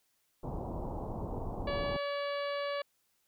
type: low-pass noise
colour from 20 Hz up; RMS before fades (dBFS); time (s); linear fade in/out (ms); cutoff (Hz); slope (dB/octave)
pink; -38; 0.43-1.97; 5; 990; 48
type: harmonic tone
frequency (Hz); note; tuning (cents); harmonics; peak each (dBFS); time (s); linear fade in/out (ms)
570; C#5; +48; 1 / 2 / 3 / 4 / 5 / 6 / 7 / 8; -34 / -40 / -44 / -46 / -48 / -50 / -51 / -52; 1.67-2.82; 5
effects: white hiss -75 dBFS RMS until 3.27 s